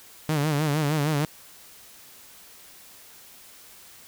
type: tone with vibrato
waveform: sawtooth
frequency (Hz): 149.6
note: D3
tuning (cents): +32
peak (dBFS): -18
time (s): 0.29-1.25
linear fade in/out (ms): 0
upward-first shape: sine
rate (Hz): 6.5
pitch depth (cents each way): 98
effects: white hiss -49 dBFS RMS until 4.07 s